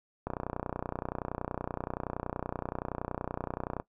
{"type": "click train", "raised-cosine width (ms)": 1, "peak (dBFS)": -19, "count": 109, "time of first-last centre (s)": [0.27, 3.799], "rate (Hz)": 30.6, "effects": ["noise-tail reverb RT60 0.1 s tail -18 dB re dry"]}